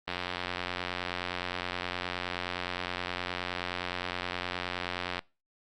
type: click train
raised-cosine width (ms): 0.3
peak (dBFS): -16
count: 459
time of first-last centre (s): 0.08-5.192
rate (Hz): 89.6
effects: noise-tail reverb RT60 0.3 s tail -25 dB re dry + Opus 32 kbps